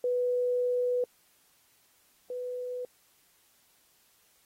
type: tone pair in turn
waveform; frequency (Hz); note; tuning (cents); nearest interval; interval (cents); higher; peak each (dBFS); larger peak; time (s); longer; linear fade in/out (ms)
sine; 493.9 / 496.7; B4 / B4; 0 / +10; unison; 10; second; -25 / -33; first; 0.04-1.04 / 2.3-2.85; first; 2
effects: white hiss -66 dBFS RMS until 4.45 s + AAC 48 kbps